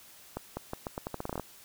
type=accelerating click train; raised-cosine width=1 ms; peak=-20 dBFS; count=14; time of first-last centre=0.37-1.397 s; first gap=200 ms; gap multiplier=0.82; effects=white hiss -54 dBFS RMS until 1.64 s